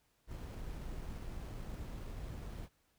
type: noise with sample-and-hold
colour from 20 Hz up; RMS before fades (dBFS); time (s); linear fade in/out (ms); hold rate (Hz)
brown; -44; 0.27-2.69; 50; 7350
effects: pink hiss -75 dBFS RMS until 2.98 s